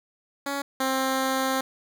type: tone pair in turn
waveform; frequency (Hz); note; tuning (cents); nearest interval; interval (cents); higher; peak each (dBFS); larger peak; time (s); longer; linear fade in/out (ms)
10% pulse; 280 / 264.3; C#4 / C4; +18 / +18; minor second; 100; first; -19 / -15; second; 0.46-0.62 / 0.8-1.61; second; 5
effects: none